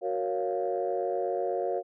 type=chord; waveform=sine; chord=Gb major seventh; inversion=none; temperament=equal; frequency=370 / 466.2 / 554.4 / 698.5 Hz; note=Gb4 / Bb4 / Db5 / F5; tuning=0 / 0 / 0 / 0 cents; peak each=-32 dBFS; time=0.01-1.83 s; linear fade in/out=50 ms; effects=tanh soft clip ceiling -18 dBFS